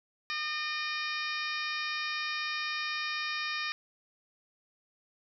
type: harmonic tone with a mistuned harmonic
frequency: 608 Hz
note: D#5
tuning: 40 cents flat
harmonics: 2 / 3 / 4 / 5 / 6 / 7 / 8 / 9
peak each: -39 / -37 / -37 / -45 / -41 / -47 / -42 / -44 dBFS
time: 0.3-3.72 s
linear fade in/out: 0 ms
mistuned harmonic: 6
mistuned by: +37 cents
effects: none